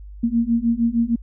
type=beating tone pair; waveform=sine; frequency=229.2 / 235.7 Hz; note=A#3 / A#3; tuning=-29 / +19 cents; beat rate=6.5 Hz; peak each=-20 / -19 dBFS; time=0.23-1.16 s; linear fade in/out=10 ms; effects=added 50 Hz sine -35 dBFS peak until 1.22 s